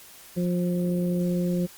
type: harmonic tone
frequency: 176.9 Hz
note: F3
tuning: 23 cents sharp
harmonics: 1 / 2 / 3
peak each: -23 / -31 / -33 dBFS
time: 0.36-1.67 s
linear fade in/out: 20 ms
effects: white hiss -48 dBFS RMS until 1.77 s + Opus 48 kbps